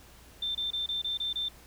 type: tone bursts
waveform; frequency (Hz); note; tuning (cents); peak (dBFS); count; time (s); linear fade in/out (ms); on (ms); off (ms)
sine; 3568; A7; +23; -29; 7; 0.42-1.486; 5; 130; 26
effects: added 60 Hz sine -55 dBFS peak until 1.66 s + pink hiss -55 dBFS RMS until 1.66 s